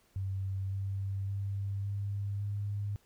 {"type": "tone with pitch steps", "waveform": "sine", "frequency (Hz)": [96.4, 97.75, 99.11, 100.49, 101.9], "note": ["G2", "G2", "G2", "G2", "G#2"], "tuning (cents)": [-28, -4, 20, 43, -32], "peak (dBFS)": -32, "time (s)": [0.16, 2.96], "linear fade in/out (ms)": 0, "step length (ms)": 560, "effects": ["pink hiss -68 dBFS RMS until 3.05 s"]}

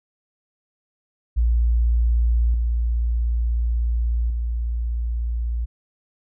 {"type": "tone with level steps", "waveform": "sine", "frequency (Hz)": 58.2, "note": "A#1", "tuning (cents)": -2, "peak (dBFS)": [-15, -18, -21], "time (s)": [1.36, 5.66], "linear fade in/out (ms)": 20, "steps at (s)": [2.54, 4.3], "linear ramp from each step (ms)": 2, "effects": []}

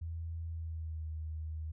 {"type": "tone with pitch glide", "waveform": "sine", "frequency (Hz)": [82.41, 78.64], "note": ["E2", "D#2"], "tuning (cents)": [0, 19], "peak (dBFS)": -37, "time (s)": [0.01, 1.72], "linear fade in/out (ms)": 10, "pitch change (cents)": -81, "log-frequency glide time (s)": [0.49, 1.07], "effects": []}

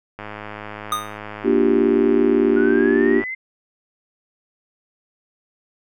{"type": "click train", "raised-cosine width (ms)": 0.5, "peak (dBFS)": -17, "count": 321, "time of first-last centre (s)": [0.19, 3.238], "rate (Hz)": 105}
{"type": "tone with exponential decay", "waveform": "square", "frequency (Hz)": 1231, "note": "D#6", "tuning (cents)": -19, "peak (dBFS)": -17, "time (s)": [0.92, 1.18], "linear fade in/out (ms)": 2, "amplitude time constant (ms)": 56}
{"type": "chord", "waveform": "sine", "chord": "G minor seventh", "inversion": "first", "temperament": "just", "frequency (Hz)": [235.2, 294, 352.8, 392], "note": ["Bb3", "D4", "F4", "G4"], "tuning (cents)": [16, 2, 18, 0], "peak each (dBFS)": [-20, -19, -20, -17], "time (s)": [1.43, 3.23], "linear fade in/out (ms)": 50}
{"type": "exponential sweep", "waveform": "sine", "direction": "up", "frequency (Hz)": [1442, 2099], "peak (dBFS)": -25, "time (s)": [2.56, 3.35], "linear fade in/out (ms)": 10}
{"effects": []}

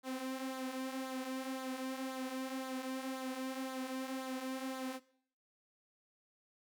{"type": "tone with flanger", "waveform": "sawtooth", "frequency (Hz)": 261.6, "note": "C4", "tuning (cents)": 0, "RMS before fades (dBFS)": -41, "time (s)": [0.03, 5], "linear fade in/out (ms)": 50, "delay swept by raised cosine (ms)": [0.36, 5.36], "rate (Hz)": 1.9, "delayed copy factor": -0.55, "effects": ["noise-tail reverb RT60 0.6 s tail -20 dB re dry"]}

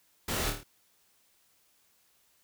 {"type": "noise with echo", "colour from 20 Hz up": "pink", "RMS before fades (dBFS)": -33, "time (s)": [0.28, 0.5], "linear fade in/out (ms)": 5, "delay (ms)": 27, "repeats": 5, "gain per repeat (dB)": -4, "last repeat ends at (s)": 0.635, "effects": ["white hiss -68 dBFS RMS until 2.43 s"]}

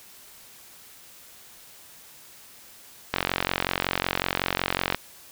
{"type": "click train", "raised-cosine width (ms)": 0.3, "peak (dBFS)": -6, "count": 83, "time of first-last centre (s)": [3.14, 4.946], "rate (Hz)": 45.4, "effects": ["white hiss -49 dBFS RMS until 5.31 s"]}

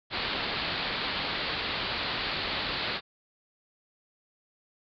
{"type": "low-pass noise", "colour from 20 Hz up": "white", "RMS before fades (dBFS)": -32, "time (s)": [0.1, 3.01], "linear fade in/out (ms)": 50, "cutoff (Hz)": 4600, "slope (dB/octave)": 96, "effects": []}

